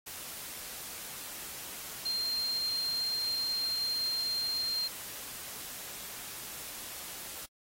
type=tone in noise; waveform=sine; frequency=4186 Hz; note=C8; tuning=in tune; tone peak=-30 dBFS; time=2.05-4.88 s; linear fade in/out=10 ms; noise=white; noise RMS=-43 dBFS; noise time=0.06-7.46 s; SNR=+10 dB; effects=AAC 48 kbps